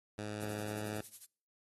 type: tone with pitch glide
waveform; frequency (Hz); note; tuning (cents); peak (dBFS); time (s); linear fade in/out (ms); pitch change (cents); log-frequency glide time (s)
10% pulse; 105.3 to 106.22; G#2 to G#2; +24 to +39; -31; 0.18-1.01; 5; +15; 0.58-0.81
type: noise with tremolo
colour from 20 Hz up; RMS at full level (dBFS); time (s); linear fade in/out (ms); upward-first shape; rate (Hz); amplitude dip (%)
violet; -45; 0.4-1.25; 5; sine; 11; 85
effects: noise-tail reverb RT60 0.5 s tail -26 dB re dry + AAC 32 kbps